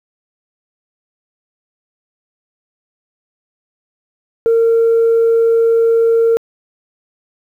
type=tone; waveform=sine; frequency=458.2 Hz; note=A#4; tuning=30 cents flat; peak=-7 dBFS; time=4.46-6.37 s; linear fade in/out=0 ms; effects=tanh soft clip ceiling -6 dBFS + 8-bit